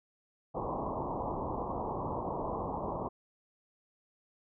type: low-pass noise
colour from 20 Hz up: white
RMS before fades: -36 dBFS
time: 0.54-3.09 s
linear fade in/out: 20 ms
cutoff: 1100 Hz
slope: 96 dB/octave
effects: none